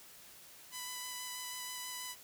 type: tone with vibrato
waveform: 5% pulse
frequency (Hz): 997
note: B5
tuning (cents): +16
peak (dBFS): -29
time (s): 0.71-2.16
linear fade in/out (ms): 50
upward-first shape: square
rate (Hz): 6.2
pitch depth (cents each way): 9
effects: white hiss -56 dBFS RMS until 2.23 s